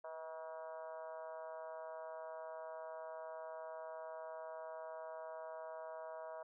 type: harmonic tone with a mistuned harmonic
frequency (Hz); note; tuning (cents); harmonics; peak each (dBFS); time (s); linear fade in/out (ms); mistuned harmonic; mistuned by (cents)
160; D#3; +49; 3 / 4 / 5 / 6 / 7 / 8 / 9 / 10; -56 / -47 / -60 / -53 / -58 / -62 / -62 / -66; 0.04-6.43; 5; 3; +41
effects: none